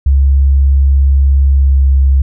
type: tone with pitch glide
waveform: sine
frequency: 68.5 to 67.6 Hz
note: C#2 to C#2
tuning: -20 to -43 cents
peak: -5 dBFS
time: 0.06-2.22 s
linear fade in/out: 5 ms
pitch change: -23 cents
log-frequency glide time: 1.51-1.86 s
effects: none